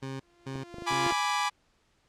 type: tone bursts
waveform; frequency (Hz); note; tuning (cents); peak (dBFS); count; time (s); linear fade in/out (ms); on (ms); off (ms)
20% pulse; 134.1; C3; +43; -30; 3; 0.02-1.08; 10; 180; 260
type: tone with exponential growth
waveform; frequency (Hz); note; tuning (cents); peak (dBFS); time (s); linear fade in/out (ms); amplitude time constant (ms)
sawtooth; 346.5; F4; -14; -24; 0.23-1.11; 1; 190
type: clicks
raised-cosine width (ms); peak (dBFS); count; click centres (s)
2; -28; 7; 0.557 / 0.743 / 0.784 / 0.822 / 0.926 / 1.065 / 1.123
type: chord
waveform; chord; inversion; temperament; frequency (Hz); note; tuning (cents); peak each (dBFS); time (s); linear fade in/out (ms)
sawtooth; G# diminished; none; equal; 830.6 / 987.8 / 1174.7; G#5 / B5 / D6; 0 / 0 / 0; -27 / -27 / -27; 0.86-1.5; 20
effects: pink hiss -69 dBFS RMS until 2.08 s + low-pass 7000 Hz 12 dB/octave